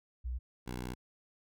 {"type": "tone pair in turn", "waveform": ["sine", "10% pulse"], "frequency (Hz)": [61.74, 61.74], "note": ["B1", "B1"], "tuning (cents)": [0, 0], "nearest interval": "unison", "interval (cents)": 0, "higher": "neither", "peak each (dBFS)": [-34, -30], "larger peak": "second", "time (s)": [[0.24, 0.39], [0.66, 0.95]], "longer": "second", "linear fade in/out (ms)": 20, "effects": []}